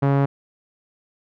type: tone with low-pass filter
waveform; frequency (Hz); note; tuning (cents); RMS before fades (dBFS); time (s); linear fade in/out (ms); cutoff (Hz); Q
sawtooth; 139.1; C#3; +6; -18; 0.02-0.26; 10; 1200; 0.82
effects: none